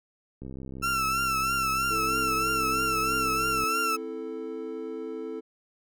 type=click train; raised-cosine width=3 ms; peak=-27 dBFS; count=213; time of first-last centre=0.42-3.637 s; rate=65.9 Hz
type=tone with vibrato; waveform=35% pulse; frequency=1342 Hz; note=E6; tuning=31 cents sharp; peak=-23 dBFS; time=0.82-3.97 s; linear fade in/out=20 ms; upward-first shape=triangle; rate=3.1 Hz; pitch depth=67 cents each way
type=chord; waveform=triangle; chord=A minor; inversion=first; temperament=equal; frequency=261.6 / 329.6 / 440 Hz; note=C4 / E4 / A4; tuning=0 / 0 / 0 cents; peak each=-38 / -36 / -33 dBFS; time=1.9-5.41 s; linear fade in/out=20 ms
effects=none